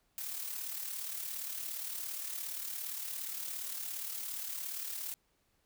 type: noise with amplitude modulation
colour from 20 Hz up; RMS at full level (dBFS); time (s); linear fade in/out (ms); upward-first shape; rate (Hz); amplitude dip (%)
blue; -38; 0.18-5.14; 0; sine; 37.3; 50
effects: pink hiss -75 dBFS RMS until 5.65 s